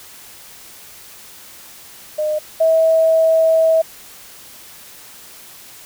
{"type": "tone pair in turn", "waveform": "sine", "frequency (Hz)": [611, 646.8], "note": ["D#5", "E5"], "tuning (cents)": [-32, -33], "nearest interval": "minor second", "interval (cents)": 99, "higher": "second", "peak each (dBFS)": [-16, -10], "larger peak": "second", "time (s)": [[2.18, 2.39], [2.6, 3.82]], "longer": "second", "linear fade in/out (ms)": 10, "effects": ["white hiss -40 dBFS RMS until 5.85 s"]}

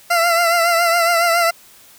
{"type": "tone with vibrato", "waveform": "20% pulse", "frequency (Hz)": 681, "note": "F5", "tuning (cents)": -44, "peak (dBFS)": -8, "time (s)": [0.1, 1.51], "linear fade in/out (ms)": 10, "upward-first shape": "triangle", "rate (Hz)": 7.2, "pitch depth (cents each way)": 58, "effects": ["white hiss -46 dBFS RMS until 1.98 s"]}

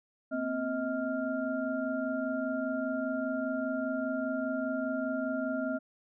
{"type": "tone cluster", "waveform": "sine", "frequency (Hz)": [236.3, 261.3, 634, 1395], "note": ["A#3", "C4", "D#5", "F6"], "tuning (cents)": [24, -2, 32, -2], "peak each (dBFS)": [-39, -33, -34, -39], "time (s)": [0.31, 5.79], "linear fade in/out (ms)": 20, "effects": []}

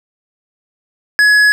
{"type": "tone with tanh clipping", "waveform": "triangle", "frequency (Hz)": 1687, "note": "G#6", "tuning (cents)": 27, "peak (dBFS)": -8, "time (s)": [1.19, 1.52], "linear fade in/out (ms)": 0, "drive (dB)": 14, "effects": []}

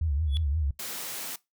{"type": "tone with vibrato", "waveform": "sine", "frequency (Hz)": 75, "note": "D2", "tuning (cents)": 37, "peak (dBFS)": -24, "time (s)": [0.01, 0.71], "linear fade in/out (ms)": 5, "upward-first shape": "triangle", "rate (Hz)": 5.7, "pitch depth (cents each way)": 180}
{"type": "tone with exponential growth", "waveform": "triangle", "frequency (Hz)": 3400, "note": "G#7", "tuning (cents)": 40, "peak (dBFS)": -27, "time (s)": [0.27, 0.37], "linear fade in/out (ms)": 0, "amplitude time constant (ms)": 20}
{"type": "high-pass noise", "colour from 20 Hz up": "white", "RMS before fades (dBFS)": -36, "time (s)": [0.79, 1.36], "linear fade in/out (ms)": 5, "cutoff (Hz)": 130, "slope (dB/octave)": 24}
{"effects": ["noise-tail reverb RT60 0.2 s tail -21 dB re dry"]}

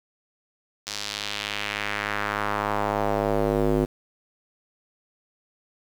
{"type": "tone with band-pass filter sweep", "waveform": "square", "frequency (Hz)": 51.7, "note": "G#1", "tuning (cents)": -7, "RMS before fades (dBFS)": -26, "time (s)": [0.86, 3.86], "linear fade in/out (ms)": 20, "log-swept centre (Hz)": [5300, 350], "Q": 1.6, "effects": ["7-bit"]}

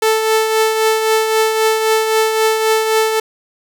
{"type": "tone with tremolo", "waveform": "sawtooth", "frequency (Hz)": 440, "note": "A4", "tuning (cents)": 0, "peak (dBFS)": -6, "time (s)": [0.02, 3.2], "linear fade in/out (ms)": 5, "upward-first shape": "triangle", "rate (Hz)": 3.8, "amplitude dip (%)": 50, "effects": []}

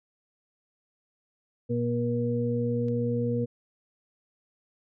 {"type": "harmonic tone", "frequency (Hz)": 119.5, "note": "A#2", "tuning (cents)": 43, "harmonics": [1, 2, 4], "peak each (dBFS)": [-29, -29, -29], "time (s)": [1.69, 3.46], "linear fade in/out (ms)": 20}
{"type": "click", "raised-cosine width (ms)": 0.2, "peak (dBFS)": -36, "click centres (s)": 2.884}
{"effects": []}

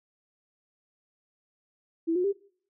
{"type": "tone with pitch steps", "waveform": "sine", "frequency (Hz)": [329.8, 360.5, 398.6], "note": ["E4", "F#4", "G4"], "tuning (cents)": [1, -45, 29], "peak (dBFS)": -23, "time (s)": [2.07, 2.328], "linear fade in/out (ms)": 20, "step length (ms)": 86, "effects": ["noise-tail reverb RT60 0.6 s tail -25 dB re dry"]}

